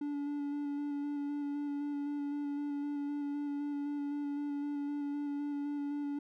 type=tone with vibrato; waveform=triangle; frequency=288.2 Hz; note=D4; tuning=33 cents flat; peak=-32 dBFS; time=0.01-6.19 s; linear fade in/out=5 ms; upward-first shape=square; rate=3.9 Hz; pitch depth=13 cents each way; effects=none